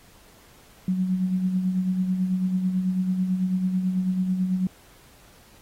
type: tone with tremolo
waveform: sine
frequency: 185.1 Hz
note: F#3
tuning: 1 cent sharp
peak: -19 dBFS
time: 0.88-4.67 s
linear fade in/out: 2 ms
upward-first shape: sine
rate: 9.1 Hz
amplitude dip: 50%
effects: pink hiss -54 dBFS RMS until 5.61 s + AAC 48 kbps